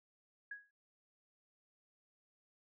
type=tone with exponential decay; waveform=sine; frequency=1661.2 Hz; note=G#6; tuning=in tune; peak=-40 dBFS; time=0.51-0.71 s; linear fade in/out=5 ms; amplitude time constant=42 ms; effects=none